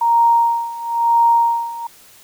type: tone with tremolo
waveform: sine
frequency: 932.3 Hz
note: A#5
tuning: in tune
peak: -9 dBFS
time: 0.01-1.87 s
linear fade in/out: 5 ms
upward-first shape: sine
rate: 1 Hz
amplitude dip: 85%
effects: white hiss -46 dBFS RMS until 2.23 s